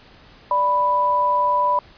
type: tone pair together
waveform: sine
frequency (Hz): 587.3 / 988.9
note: D5 / B5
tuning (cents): 0 / +2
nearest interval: major sixth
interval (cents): 902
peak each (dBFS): -24 / -16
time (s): 0.51-1.79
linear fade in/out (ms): 2
effects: pink hiss -48 dBFS RMS until 1.97 s + resampled to 11025 Hz